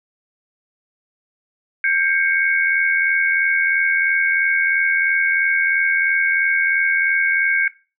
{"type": "tone cluster", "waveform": "sine", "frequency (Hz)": [1584, 2144, 2227], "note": ["G6", "C7", "C#7"], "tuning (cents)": [18, 42, 7], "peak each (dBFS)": [-18, -24, -19], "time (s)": [1.84, 7.68], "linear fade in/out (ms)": 2, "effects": ["noise-tail reverb RT60 0.3 s tail -18 dB re dry"]}